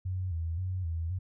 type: tone with vibrato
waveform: sine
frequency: 87.31 Hz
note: F2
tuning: in tune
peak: -30 dBFS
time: 0.05-1.19 s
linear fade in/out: 10 ms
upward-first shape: square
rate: 1.9 Hz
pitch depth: 100 cents each way
effects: none